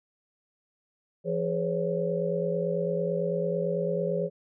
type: tone cluster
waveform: sine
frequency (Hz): 170.5 / 415.3 / 511 / 560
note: F3 / G#4 / C5 / C#5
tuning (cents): -41 / 0 / -41 / +18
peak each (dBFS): -31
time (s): 1.24-4.3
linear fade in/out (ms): 50
effects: none